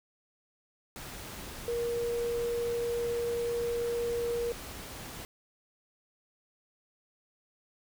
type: tone in noise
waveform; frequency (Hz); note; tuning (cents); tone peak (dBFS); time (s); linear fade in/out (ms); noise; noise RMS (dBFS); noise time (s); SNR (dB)
sine; 472.4; A#4; +23; -29; 1.68-4.52; 0; pink; -43; 0.96-5.25; +11
effects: none